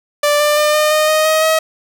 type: tone with pitch steps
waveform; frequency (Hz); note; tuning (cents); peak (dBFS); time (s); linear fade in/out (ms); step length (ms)
sawtooth; 587.3 / 594.1 / 601 / 608 / 615.1 / 622.2 / 629.5 / 636.8; D5 / D5 / D5 / D#5 / D#5 / D#5 / D#5 / D#5; 0 / +20 / +40 / -40 / -20 / 0 / +20 / +40; -7; 0.23-1.59; 5; 170
effects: none